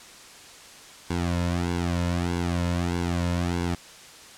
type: tone with flanger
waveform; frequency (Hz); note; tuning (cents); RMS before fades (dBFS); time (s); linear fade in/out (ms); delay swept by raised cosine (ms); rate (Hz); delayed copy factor
sawtooth; 87.1; F2; -4; -26; 1.1-3.75; 5; 1.6 to 2.6; 1.6; -1
effects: white hiss -46 dBFS RMS until 4.37 s + low-pass 8000 Hz 12 dB/octave